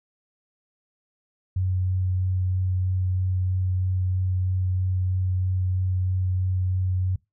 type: tone with vibrato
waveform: sine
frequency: 92.5 Hz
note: F#2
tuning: in tune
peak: -21 dBFS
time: 1.56-7.16 s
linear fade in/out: 5 ms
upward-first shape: sine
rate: 3.1 Hz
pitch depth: 9 cents each way
effects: noise-tail reverb RT60 0.2 s tail -22 dB re dry